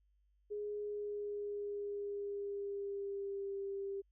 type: tone with pitch glide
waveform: sine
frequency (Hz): 415.3 to 394.9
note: G#4 to G4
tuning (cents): 0 to +13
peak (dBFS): -38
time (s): 0.5-4.02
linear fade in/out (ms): 20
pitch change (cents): -87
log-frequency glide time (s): 0.81-3.58
effects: added 50 Hz sine -70 dBFS peak until 4.11 s